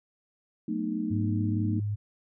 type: chord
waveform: sine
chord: B dominant seventh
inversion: second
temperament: just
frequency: 185.21 / 222.2 / 246.9 / 308.7 Hz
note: F#3 / A3 / B3 / D#4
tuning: +2 / +17 / 0 / -14 cents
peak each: -36 / -31 / -37 / -32 dBFS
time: 0.68-1.8 s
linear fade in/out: 5 ms
type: tone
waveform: sine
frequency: 103.83 Hz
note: G#2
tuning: in tune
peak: -27 dBFS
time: 1.1-1.96 s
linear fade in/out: 20 ms
effects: none